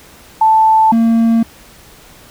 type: tone pair in turn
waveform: sine / triangle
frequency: 880 / 228.5 Hz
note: A5 / A#3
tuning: 0 / -34 cents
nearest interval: octave + major seventh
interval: 2334 cents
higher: first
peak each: -6 dBFS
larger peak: neither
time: 0.41-0.92 / 0.92-1.43 s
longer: neither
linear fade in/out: 5 ms
effects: pink hiss -41 dBFS RMS until 2.3 s